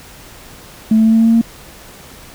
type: tone with pitch steps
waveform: sine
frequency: 219.5 / 221.2 / 222.8 / 224.5 / 226.2 / 227.9 / 229.6 Hz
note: A3 / A3 / A3 / A3 / A3 / A#3 / A#3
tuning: -4 / +9 / +22 / +35 / +48 / -39 / -26 cents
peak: -6 dBFS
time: 0.91-1.414 s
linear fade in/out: 5 ms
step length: 72 ms
effects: tanh soft clip ceiling -3 dBFS + pink hiss -38 dBFS RMS until 2.34 s